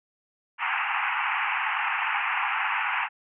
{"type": "band-pass noise", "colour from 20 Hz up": "pink", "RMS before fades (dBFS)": -27, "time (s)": [0.58, 3.09], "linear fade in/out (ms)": 50, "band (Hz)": [790, 2800], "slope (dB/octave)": 96, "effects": []}